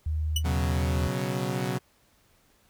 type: tone with pitch glide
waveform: sine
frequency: 77.5 to 79.63 Hz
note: D#2 to D#2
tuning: -6 to +41 cents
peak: -25 dBFS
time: 0.06-1.08 s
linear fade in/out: 5 ms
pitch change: +47 cents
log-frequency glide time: 0.34-0.64 s
type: tone with exponential decay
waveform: sawtooth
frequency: 2960 Hz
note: F#7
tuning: in tune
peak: -19 dBFS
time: 0.36-0.43 s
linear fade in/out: 5 ms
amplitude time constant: 15 ms
type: chord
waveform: sawtooth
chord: B suspended second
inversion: none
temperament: equal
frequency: 123.47 / 138.59 / 185 Hz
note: B2 / C#3 / F#3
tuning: 0 / 0 / 0 cents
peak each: -28 dBFS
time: 0.44-1.79 s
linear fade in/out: 20 ms
effects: pink hiss -64 dBFS RMS until 2.69 s